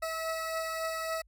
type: beating tone pair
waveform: 20% pulse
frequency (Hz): 647 / 650.6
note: E5 / E5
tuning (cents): -32 / -23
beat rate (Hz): 3.6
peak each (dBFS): -28 / -36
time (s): 0.02-1.22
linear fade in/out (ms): 10
effects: added 50 Hz sine -60 dBFS peak until 1.27 s